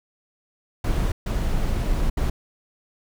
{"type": "noise bursts at uneven times", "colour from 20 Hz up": "brown", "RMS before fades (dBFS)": -22, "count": 3, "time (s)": [[0.84, 1.12], [1.26, 2.1], [2.17, 2.3]], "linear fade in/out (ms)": 5, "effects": []}